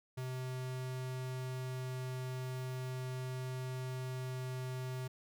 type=tone; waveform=square; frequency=128.6 Hz; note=C3; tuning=30 cents flat; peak=-39 dBFS; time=0.17-5.08 s; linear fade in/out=10 ms; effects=none